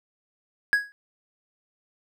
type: tone with exponential decay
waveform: triangle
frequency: 1661.2 Hz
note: G#6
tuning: in tune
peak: -12 dBFS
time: 0.73-0.92 s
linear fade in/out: 0 ms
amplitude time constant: 41 ms
effects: none